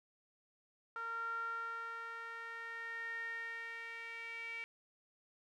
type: tone with band-pass filter sweep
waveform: sawtooth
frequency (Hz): 460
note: A#4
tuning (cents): -23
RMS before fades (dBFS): -44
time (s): 0.96-4.64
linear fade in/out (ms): 0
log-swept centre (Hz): 1300 to 2300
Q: 9.1
effects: none